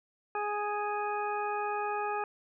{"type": "harmonic tone", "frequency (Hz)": 415.3, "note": "G#4", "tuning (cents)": 0, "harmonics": [1, 2, 3, 4, 6], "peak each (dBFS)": [-36, -33, -37, -42, -43], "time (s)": [0.35, 2.24], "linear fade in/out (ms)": 2, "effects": []}